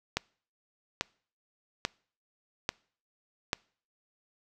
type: click train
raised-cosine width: 0.2 ms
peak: -10 dBFS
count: 5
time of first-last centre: 0.17-3.531 s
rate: 1.19 Hz
effects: noise-tail reverb RT60 0.5 s tail -26 dB re dry